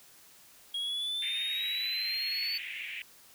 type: exponential sweep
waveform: triangle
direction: up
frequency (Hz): 3280 to 4518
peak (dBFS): -30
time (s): 0.74-2.58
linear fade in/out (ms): 5
type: band-pass noise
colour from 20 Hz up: white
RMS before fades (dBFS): -40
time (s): 1.22-3.02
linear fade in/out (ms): 2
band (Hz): 2000 to 2800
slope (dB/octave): 48
effects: white hiss -57 dBFS RMS until 3.34 s